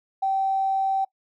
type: tone with tanh clipping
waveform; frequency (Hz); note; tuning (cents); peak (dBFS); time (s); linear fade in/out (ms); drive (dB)
triangle; 774; G5; -22; -20; 0.22-1.05; 10; 3
effects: noise-tail reverb RT60 0.1 s tail -22 dB re dry